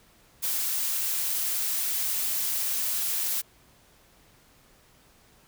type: noise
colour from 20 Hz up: blue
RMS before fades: -28 dBFS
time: 0.42-3.42 s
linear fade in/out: 20 ms
effects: pink hiss -59 dBFS RMS until 5.47 s